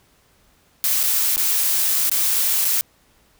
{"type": "noise with dropouts", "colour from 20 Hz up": "blue", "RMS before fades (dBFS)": -19, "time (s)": [0.84, 2.81], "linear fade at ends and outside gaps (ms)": 0, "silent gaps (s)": [[1.031, 1.036], [1.361, 1.378], [2.096, 2.115], [2.647, 2.652]], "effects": ["pink hiss -58 dBFS RMS until 3.39 s"]}